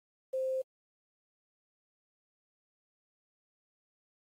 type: tone with quantisation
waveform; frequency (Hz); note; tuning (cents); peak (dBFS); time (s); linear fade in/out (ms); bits
sine; 523.3; C5; 0; -30; 0.33-0.62; 10; 10
effects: AAC 48 kbps